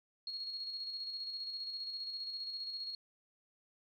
sine tone with tremolo, 4300 Hz, C8, 47 cents sharp, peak -38 dBFS, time 0.27-2.95 s, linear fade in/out 2 ms, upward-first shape square, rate 15 Hz, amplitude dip 35%, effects none

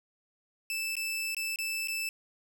sawtooth tone with dropouts, 2637 Hz, E7, in tune, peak -28 dBFS, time 0.7-2.09 s, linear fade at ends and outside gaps 1 ms, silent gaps 0.954-0.967 / 1.347-1.367 / 1.559-1.587 / 1.874-1.883 s, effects none

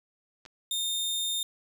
clicks, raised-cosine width 0.2 ms, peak -31 dBFS, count 2, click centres 0.453 / 0.461 s
sawtooth tone, 3643 Hz, A#7, 41 cents flat, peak -25 dBFS, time 0.71-1.43 s, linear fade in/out 2 ms
effects none

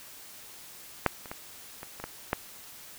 clicks, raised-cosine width 0.5 ms, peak -6 / -28 / -21 / -24 / -25 / -19 / -10 dBFS, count 7, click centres 1.063 / 1.258 / 1.315 / 1.831 / 2 / 2.04 / 2.331 s, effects white hiss -48 dBFS RMS until 2.98 s

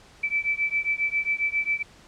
sine beating tone pair, 2314 / 2321.4 Hz, D7 / D7, -26 / -21 cents, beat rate 7.4 Hz, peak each -26 dBFS, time 0.23-1.83 s, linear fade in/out 10 ms, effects pink hiss -52 dBFS RMS until 2.07 s + low-pass 7000 Hz 12 dB/octave

